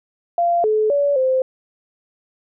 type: tone with pitch steps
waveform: sine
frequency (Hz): 690 / 430.7 / 571 / 520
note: F5 / A4 / D5 / C5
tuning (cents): -21 / -37 / -49 / -11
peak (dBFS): -14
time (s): 0.38-1.42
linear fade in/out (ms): 2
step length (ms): 260
effects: none